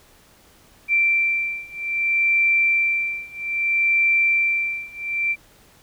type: beating tone pair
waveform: sine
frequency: 2349 / 2349.62 Hz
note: D7 / D7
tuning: 0 / 0 cents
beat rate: 0.62 Hz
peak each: -21 / -20 dBFS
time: 0.88-5.36 s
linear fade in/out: 50 ms
effects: pink hiss -53 dBFS RMS until 5.82 s